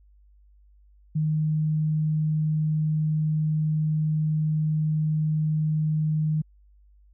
sine tone, 154.6 Hz, D#3, 11 cents flat, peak -21 dBFS, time 1.15-6.42 s, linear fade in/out 10 ms, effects added 50 Hz sine -53 dBFS peak until 7.13 s

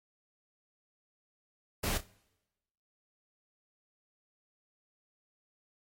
pink noise with echo, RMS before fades -32 dBFS, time 1.83-1.98 s, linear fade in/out 10 ms, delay 31 ms, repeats 3, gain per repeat -12 dB, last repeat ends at 2.073 s, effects noise-tail reverb RT60 1.0 s tail -24 dB re dry + MP3 64 kbps

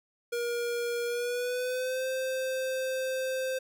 square tone with pitch glide, 475.3 to 521.3 Hz, A#4 to C5, +34 to -6 cents, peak -30 dBFS, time 0.32-3.59 s, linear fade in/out 10 ms, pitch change +160 cents, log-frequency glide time 1.06-2.07 s, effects none

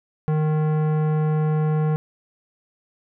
sine tone with tanh clipping, 154.2 Hz, D#3, 15 cents flat, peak -20 dBFS, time 0.28-1.96 s, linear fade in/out 0 ms, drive 16 dB, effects none

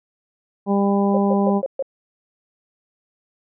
harmonic tone, 199.6 Hz, G3, 32 cents sharp, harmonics 1 / 2 / 3 / 4 / 5, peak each -17 / -22 / -26 / -25 / -29 dBFS, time 0.66-1.62 s, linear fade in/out 50 ms
sine tone bursts, 540 Hz, C#5, 45 cents flat, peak -19 dBFS, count 5, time 1.14-1.825 s, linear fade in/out 2 ms, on 33 ms, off 130 ms
effects none

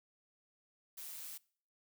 blue noise with amplitude modulation, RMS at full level -45 dBFS, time 0.97-1.38 s, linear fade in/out 10 ms, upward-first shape sine, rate 156 Hz, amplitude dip 45%, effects noise-tail reverb RT60 0.5 s tail -23 dB re dry

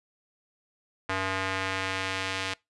square tone with band-pass filter sweep, 95.2 Hz, F#2, 50 cents sharp, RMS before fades -31 dBFS, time 1.09-2.54 s, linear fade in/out 5 ms, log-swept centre 1600 to 3000 Hz, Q 0.99, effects noise-tail reverb RT60 0.2 s tail -24 dB re dry + resampled to 24000 Hz

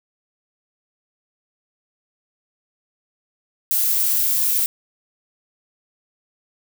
violet noise, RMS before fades -19 dBFS, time 3.71-4.66 s, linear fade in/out 0 ms, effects none

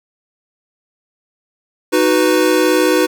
square chord, B major, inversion first, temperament equal, 311.1 / 370 / 493.9 Hz, D#4 / F#4 / B4, 0 / 0 / 0 cents, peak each -16 dBFS, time 1.92-3.07 s, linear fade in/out 20 ms, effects 8-bit

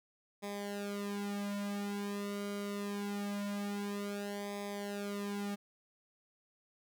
sawtooth tone with flanger, 202.8 Hz, G#3, 41 cents flat, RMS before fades -39 dBFS, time 0.42-5.56 s, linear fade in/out 20 ms, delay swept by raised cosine 0.69 to 3.79 ms, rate 0.24 Hz, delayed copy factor -0.9, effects none

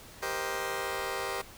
15% pulse chord, C minor seventh, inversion second, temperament just, 392.4 / 470.9 / 523.3 / 627.9 Hz, G4 / Bb4 / C5 / Eb5, +2 / +18 / 0 / +16 cents, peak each -30 / -32 / -31 / -34 dBFS, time 0.22-1.42 s, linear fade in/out 10 ms, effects pink hiss -50 dBFS RMS until 1.57 s

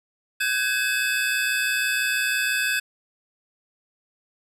square tone cluster, 1528 / 1654 / 2582 / 3483 Hz, G6 / G#6 / E7 / A7, -45 / -8 / -37 / -18 cents, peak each -27 / -27 / -27 / -33 dBFS, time 0.4-2.8 s, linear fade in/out 10 ms, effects resampled to 32000 Hz + 9-bit

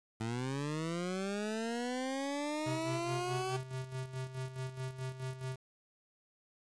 20% pulse linear sweep, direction up, 109.3 to 385.4 Hz, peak -30 dBFS, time 0.2-3.57 s, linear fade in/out 10 ms
square tone with tremolo, 130.3 Hz, C3, 7 cents flat, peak -36 dBFS, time 2.66-5.56 s, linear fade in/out 5 ms, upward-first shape sine, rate 4.7 Hz, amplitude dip 80%
effects resampled to 22050 Hz + 9-bit

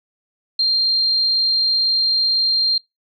sine tone, 4186 Hz, C8, in tune, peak -14 dBFS, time 0.59-2.78 s, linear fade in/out 5 ms, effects noise-tail reverb RT60 0.2 s tail -24 dB re dry

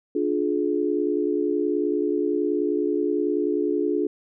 sine chord, D diminished, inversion none, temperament just, 293.7 / 352.4 / 422.9 Hz, D4 / F4 / Ab4, 0 / +16 / +31 cents, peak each -25 dBFS, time 0.15-4.07 s, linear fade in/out 5 ms, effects none

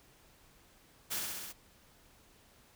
white noise with echo, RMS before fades -36 dBFS, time 1.1-1.2 s, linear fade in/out 20 ms, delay 66 ms, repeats 5, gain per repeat -2 dB, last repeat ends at 1.53 s, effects pink hiss -63 dBFS RMS until 2.75 s

